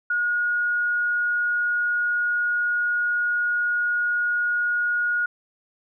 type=tone; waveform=sine; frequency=1442 Hz; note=F#6; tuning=45 cents flat; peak=-20 dBFS; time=0.1-5.26 s; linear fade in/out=5 ms; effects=none